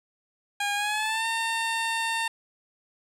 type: tone with pitch glide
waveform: 15% pulse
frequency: 814 to 908.4 Hz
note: G#5 to A#5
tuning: -35 to -45 cents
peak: -19 dBFS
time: 0.6-2.28 s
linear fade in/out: 5 ms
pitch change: +190 cents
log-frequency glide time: 0.75-1.26 s
effects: low-pass 11000 Hz 12 dB/octave